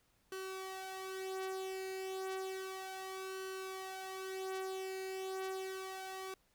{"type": "tone with flanger", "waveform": "sawtooth", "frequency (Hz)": 379.9, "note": "F#4", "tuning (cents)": 46, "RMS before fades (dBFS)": -43, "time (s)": [0.32, 6.34], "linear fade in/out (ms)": 2, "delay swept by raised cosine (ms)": [0.68, 3.08], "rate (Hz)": 0.32, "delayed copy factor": 0.6, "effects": ["pink hiss -74 dBFS RMS until 6.54 s"]}